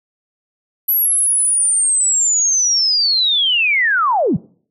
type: linear sweep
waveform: sine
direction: down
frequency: 11840 to 116.54 Hz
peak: -12 dBFS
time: 0.88-4.37 s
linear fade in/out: 10 ms
effects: noise-tail reverb RT60 0.5 s tail -22 dB re dry